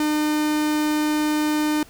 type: tone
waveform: 45% pulse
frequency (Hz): 302.9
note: D#4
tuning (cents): -46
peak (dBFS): -19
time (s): 0-1.83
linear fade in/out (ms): 2
effects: pink hiss -49 dBFS RMS until 1.89 s